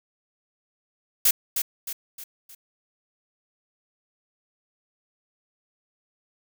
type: noise with echo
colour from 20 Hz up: blue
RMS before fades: -18 dBFS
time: 1.25-1.31 s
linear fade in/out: 5 ms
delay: 310 ms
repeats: 4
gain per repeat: -7 dB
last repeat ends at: 2.55 s
effects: none